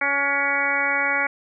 harmonic tone with a mistuned harmonic, 280.4 Hz, C#4, 20 cents sharp, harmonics 1 / 2 / 3 / 4 / 5 / 6 / 7 / 8, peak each -36 / -31 / -29 / -31 / -26 / -29 / -25 / -24 dBFS, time 0.01-1.27 s, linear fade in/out 5 ms, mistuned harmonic 5, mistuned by +25 cents, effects none

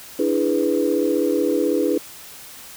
sine chord, E dominant seventh, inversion third, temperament equal, 293.7 / 329.6 / 415.3 / 493.9 Hz, D4 / E4 / G#4 / B4, 0 / 0 / 0 / 0 cents, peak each -22 dBFS, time 0.19-1.98 s, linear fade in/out 5 ms, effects tanh soft clip ceiling -7 dBFS + white hiss -40 dBFS RMS until 2.76 s

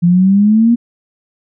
sine exponential sweep, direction up, 170 to 240.2 Hz, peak -6 dBFS, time 0.02-0.76 s, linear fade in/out 20 ms, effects none

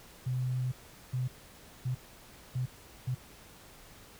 sine tone bursts at uneven times, 127 Hz, B2, 49 cents sharp, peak -29 dBFS, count 5, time 0.26-0.72 / 1.13-1.28 / 1.85-1.95 / 2.55-2.66 / 3.07-3.15 s, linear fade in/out 10 ms, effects pink hiss -54 dBFS RMS until 4.19 s

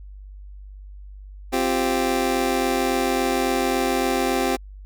25% pulse chord, C suspended fourth, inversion none, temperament just, 261.6 / 348.8 / 392.4 Hz, C4 / F4 / G4, 0 / -2 / +2 cents, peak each -20 / -22 / -21 dBFS, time 1.52-4.57 s, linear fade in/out 20 ms, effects added 49 Hz sine -37 dBFS peak until 4.85 s

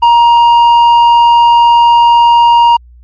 triangle tone with tanh clipping, 942 Hz, A#5, 18 cents sharp, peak -4 dBFS, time 0.02-2.77 s, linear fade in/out 10 ms, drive 10 dB, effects added 60 Hz sine -35 dBFS peak until 3.03 s + Opus 32 kbps

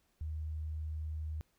sine tone, 77.7 Hz, D#2, 2 cents flat, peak -36 dBFS, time 0.21-1.41 s, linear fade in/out 0 ms, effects pink hiss -75 dBFS RMS until 1.58 s

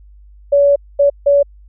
sine tone bursts at uneven times, 568 Hz, C#5, 42 cents sharp, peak -7 dBFS, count 3, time 0.52-0.76 / 0.99-1.1 / 1.26-1.43 s, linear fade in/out 10 ms, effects added 50 Hz sine -39 dBFS peak until 1.68 s

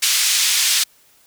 white band-pass noise, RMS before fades -17 dBFS, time 0.02-0.84 s, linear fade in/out 10 ms, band 2500 to 7100 Hz, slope 12 dB/octave, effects white hiss -54 dBFS RMS until 1.26 s

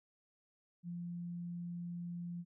sine tone, 173.4 Hz, F3, 12 cents flat, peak -40 dBFS, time 0.83-2.45 s, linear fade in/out 50 ms, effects none

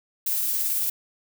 violet noise with tremolo, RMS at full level -24 dBFS, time 0.26-0.9 s, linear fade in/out 5 ms, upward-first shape triangle, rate 18 Hz, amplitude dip 25%, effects none

